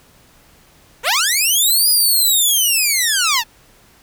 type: linear two-way sweep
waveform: 10% pulse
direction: up then down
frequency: 420 to 4978 to 848 Hz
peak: -5 dBFS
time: 1.03-3.44 s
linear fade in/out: 50 ms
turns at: 1.89 s
effects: pink hiss -50 dBFS RMS until 4.02 s